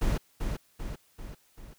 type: noise with echo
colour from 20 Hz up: brown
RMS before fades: -26 dBFS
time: 0.01-0.18 s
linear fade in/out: 10 ms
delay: 390 ms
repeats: 4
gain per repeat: -5 dB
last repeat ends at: 1.74 s
effects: white hiss -65 dBFS RMS until 1.78 s